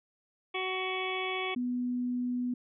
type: harmonic tone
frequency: 373.8 Hz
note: F#4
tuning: 18 cents sharp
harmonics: 1 / 2 / 3 / 5 / 6 / 7 / 8 / 9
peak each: -36 / -39 / -39 / -48 / -36 / -42 / -46 / -41 dBFS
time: 0.54-1.55 s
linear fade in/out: 10 ms
type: tone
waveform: sine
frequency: 246.9 Hz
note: B3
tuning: in tune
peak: -29 dBFS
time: 1.56-2.54 s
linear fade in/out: 5 ms
effects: none